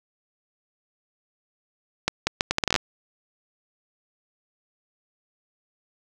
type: accelerating click train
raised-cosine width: 0.2 ms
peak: -3 dBFS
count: 12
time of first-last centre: 2.08-2.762 s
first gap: 190 ms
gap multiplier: 0.73
effects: none